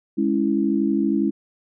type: chord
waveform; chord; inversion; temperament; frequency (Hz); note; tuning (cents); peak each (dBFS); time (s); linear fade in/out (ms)
sine; C# minor; second; equal; 207.7 / 277.2 / 329.6; G#3 / C#4 / E4; 0 / 0 / 0; -22; 0.17-1.31; 20
effects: none